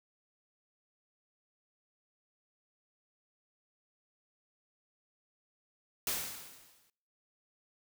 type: noise with exponential decay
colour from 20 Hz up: white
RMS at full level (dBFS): -32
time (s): 6.07-6.9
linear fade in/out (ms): 2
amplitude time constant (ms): 180
effects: noise-tail reverb RT60 0.8 s tail -26 dB re dry